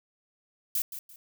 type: noise with echo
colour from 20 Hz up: violet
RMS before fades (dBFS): -28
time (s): 0.75-0.82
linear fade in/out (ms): 2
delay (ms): 170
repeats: 2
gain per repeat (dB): -11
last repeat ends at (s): 1.16
effects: none